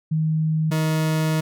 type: tone pair in turn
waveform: sine / 40% pulse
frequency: 157.4 / 157.4 Hz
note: D#3 / D#3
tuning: +20 / +20 cents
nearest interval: unison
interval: 0 cents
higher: neither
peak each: -18 / -18 dBFS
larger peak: neither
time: 0.11-0.71 / 0.71-1.41 s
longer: second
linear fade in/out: 10 ms
effects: none